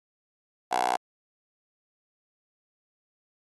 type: tone with high-pass filter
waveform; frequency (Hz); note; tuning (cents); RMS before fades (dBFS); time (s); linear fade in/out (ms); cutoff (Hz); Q
10% pulse; 61.74; B1; 0; -26; 0.71-0.97; 10; 710; 8.7
effects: AAC 32 kbps